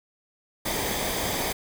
pink noise with comb filter, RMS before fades -28 dBFS, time 0.65-1.53 s, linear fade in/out 10 ms, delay 0.72 ms, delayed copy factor -0.55, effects none

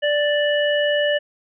harmonic tone, 587.3 Hz, D5, in tune, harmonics 1 / 3 / 5, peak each -18 / -23 / -25 dBFS, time 0.02-1.19 s, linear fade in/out 20 ms, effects none

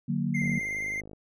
sine chord, D augmented, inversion none, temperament equal with one note detuned, 148.97 / 185 / 233.1 Hz, D3 / F#3 / A#3, +25 / 0 / 0 cents, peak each -30 dBFS, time 0.08-0.59 s, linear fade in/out 10 ms
triangle tone with vibrato, 2091 Hz, C7, 2 cents flat, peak -28 dBFS, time 0.34-1.01 s, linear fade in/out 10 ms, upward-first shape sine, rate 19 Hz, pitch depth 37 cents each way
click train, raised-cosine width 2 ms, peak -32 dBFS, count 38, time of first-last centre 0.42-1.133 s, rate 51.9 Hz
effects none

